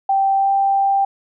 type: tone with pitch glide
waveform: sine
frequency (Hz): 781 to 787.3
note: G5 to G5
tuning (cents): -7 to +7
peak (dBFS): -13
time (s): 0.09-1.05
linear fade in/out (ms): 5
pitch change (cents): +14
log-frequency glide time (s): 0.36-0.5
effects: none